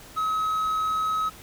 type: tone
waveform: triangle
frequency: 1278 Hz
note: D#6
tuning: 46 cents sharp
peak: -21 dBFS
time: 0.16-1.3 s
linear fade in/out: 20 ms
effects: pink hiss -46 dBFS RMS until 1.42 s